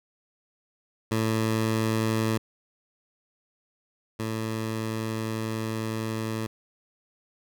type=tone pair in turn; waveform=15% pulse; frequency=111 / 111 Hz; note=A2 / A2; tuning=+16 / +16 cents; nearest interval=unison; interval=0 cents; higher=neither; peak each=-17 / -22 dBFS; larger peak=first; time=1.11-2.38 / 4.19-6.47 s; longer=second; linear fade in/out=10 ms; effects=none